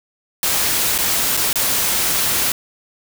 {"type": "noise with dropouts", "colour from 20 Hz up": "white", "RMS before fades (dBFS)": -18, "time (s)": [0.43, 2.52], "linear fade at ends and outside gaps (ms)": 2, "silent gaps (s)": [[0.98, 0.986], [1.369, 1.373], [1.53, 1.557]], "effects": []}